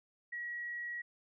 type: tone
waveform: sine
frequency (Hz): 1914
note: A#6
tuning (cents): +45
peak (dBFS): -38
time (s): 0.32-1.02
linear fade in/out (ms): 10
effects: none